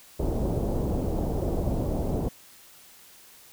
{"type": "low-pass noise", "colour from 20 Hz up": "pink", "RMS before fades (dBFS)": -27, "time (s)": [0.19, 2.29], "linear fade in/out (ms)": 10, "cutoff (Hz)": 670, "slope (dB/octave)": 24, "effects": ["white hiss -52 dBFS RMS until 3.52 s"]}